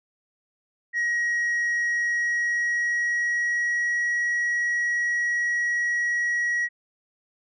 sine tone with pitch glide, 1897 to 1911.3 Hz, A#6 to A#6, +30 to +43 cents, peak -19 dBFS, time 0.93-6.69 s, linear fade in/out 50 ms, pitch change +13 cents, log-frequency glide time 1.81-4.08 s, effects tanh soft clip ceiling -21 dBFS

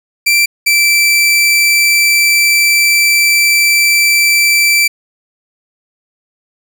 sawtooth tone pair in turn, 2349 / 2333 Hz, D7 / D7, 0 / -12 cents, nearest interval unison, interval 12 cents, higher first, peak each -4 dBFS, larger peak neither, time 0.26-0.46 / 0.66-4.88 s, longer second, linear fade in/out 10 ms, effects none

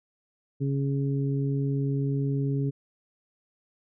harmonic tone, 138.59 Hz, C#3, in tune, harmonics 1 / 2 / 3, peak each -25 / -31 / -35 dBFS, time 0.6-2.71 s, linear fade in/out 20 ms, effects none

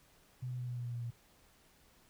sine tone with pitch steps, 126.1 / 124.94 / 123.79 / 122.65 / 121.52 / 120.41 / 119.3 / 118.2 Hz, B2 / B2 / B2 / B2 / B2 / B2 / A#2 / A#2, +36 / +20 / +4 / -12 / -28 / -43 / +41 / +24 cents, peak -37 dBFS, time 0.42-1.108 s, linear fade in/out 10 ms, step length 86 ms, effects pink hiss -66 dBFS RMS until 2.09 s

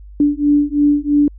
sine beating tone pair, 289.9 / 292.9 Hz, D4 / D4, -22 / -5 cents, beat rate 3 Hz, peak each -14 dBFS, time 0.2-1.28 s, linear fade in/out 2 ms, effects added 50 Hz sine -34 dBFS peak until 1.38 s

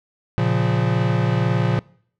square chord, Bb minor, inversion none, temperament equal, 116.54 / 138.59 / 174.61 Hz, Bb2 / Db3 / F3, 0 / 0 / 0 cents, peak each -21 / -23 / -23 dBFS, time 0.38-1.79 s, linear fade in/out 0 ms, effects noise-tail reverb RT60 0.6 s tail -24 dB re dry + low-pass 3000 Hz 12 dB/octave

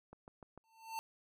click train, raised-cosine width 1 ms, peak -38 dBFS, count 4, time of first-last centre 0.13-0.576 s, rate 6.72 Hz
square tone with exponential growth, 896 Hz, A5, 31 cents sharp, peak -37 dBFS, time 0.64-0.99 s, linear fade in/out 0 ms, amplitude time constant 75 ms
effects none

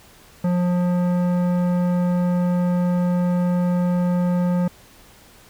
triangle tone with tanh clipping, 177.7 Hz, F3, 30 cents sharp, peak -19 dBFS, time 0.44-4.68 s, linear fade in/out 5 ms, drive 18 dB, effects pink hiss -49 dBFS RMS until 5.49 s

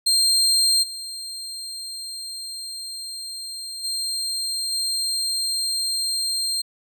30% pulse tone with level steps, 4186 Hz, C8, in tune, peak -13 / -28 / -21 / -19 dBFS, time 0.06-6.62 s, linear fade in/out 10 ms, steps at 0.82 / 3.83 / 4.71 s, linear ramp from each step 20 ms, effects none

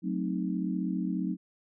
sine chord, F# diminished seventh, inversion none, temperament equal, 185 / 220 / 261.6 / 311.1 Hz, F#3 / A3 / C4 / Eb4, 0 / 0 / 0 / 0 cents, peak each -31 / -36 / -35 / -35 dBFS, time 0.02-1.37 s, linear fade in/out 50 ms, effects none

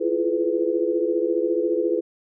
sine tone cluster, 335 / 349.5 / 424.9 / 498.8 Hz, E4 / F4 / G#4 / B4, +28 / +1 / +40 / +17 cents, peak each -25 dBFS, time 0-2.01 s, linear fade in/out 20 ms, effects none

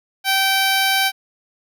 10% pulse tone, 775 Hz, G5, 20 cents flat, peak -7 dBFS, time 0.24-1.12 s, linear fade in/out 50 ms, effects none

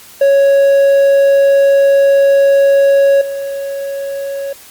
triangle tone with level steps, 554.4 Hz, C#5, in tune, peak -4 / -16 dBFS, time 0.21-4.53 s, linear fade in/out 5 ms, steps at 3.21 s, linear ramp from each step 5 ms, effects white hiss -38 dBFS RMS until 4.7 s + Opus 48 kbps

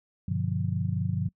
sine chord, G dominant seventh, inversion none, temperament just, 98 / 122.5 / 147 / 176.4 Hz, G2 / B2 / D3 / F3, 0 / -14 / +2 / +18 cents, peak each -30 / -32 / -32 / -31 dBFS, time 0.28-1.29 s, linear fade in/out 5 ms, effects noise-tail reverb RT60 0.1 s tail -24 dB re dry

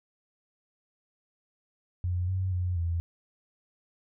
sine tone with pitch steps, 89.3 / 93.7 / 90.1 / 84.7 Hz, F2 / F#2 / F#2 / E2, +39 / +22 / -45 / +48 cents, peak -26 dBFS, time 2.04-3 s, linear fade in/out 0 ms, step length 240 ms, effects none

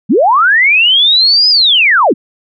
sine linear two-way sweep, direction up then down, 161.6 to 5090 to 161.6 Hz, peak -5 dBFS, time 0.09-2.14 s, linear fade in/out 20 ms, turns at 1.49 s, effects none

